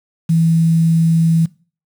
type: tone with quantisation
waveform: sine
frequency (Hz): 164.2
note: E3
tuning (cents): -6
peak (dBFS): -10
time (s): 0.29-1.46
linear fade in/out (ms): 10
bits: 6
effects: noise-tail reverb RT60 0.4 s tail -21 dB re dry